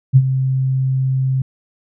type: tone with ADSR envelope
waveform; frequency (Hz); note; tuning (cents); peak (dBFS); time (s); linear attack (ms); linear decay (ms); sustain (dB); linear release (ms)
sine; 131.9; C3; +14; -3; 0.13-1.42; 32; 52; -11; 4
effects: none